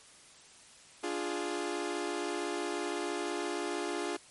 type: chord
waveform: sawtooth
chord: D diminished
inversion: none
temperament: equal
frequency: 293.7 / 349.2 / 415.3 Hz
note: D4 / F4 / Ab4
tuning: 0 / 0 / 0 cents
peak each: -35 / -32 / -34 dBFS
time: 1.03-4.17 s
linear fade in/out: 10 ms
effects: white hiss -56 dBFS RMS until 4.3 s + MP3 48 kbps